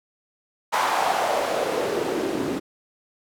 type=noise with band-pass filter sweep; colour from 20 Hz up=white; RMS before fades=-24 dBFS; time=0.72-2.6 s; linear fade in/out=20 ms; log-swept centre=980 to 280 Hz; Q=2.9; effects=none